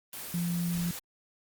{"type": "tone in noise", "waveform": "sine", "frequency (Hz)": 172.5, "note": "F3", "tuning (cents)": -21, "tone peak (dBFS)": -28, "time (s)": [0.34, 0.91], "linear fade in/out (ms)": 2, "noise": "white", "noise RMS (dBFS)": -40, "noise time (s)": [0.13, 0.99], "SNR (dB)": 9, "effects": ["Opus 24 kbps"]}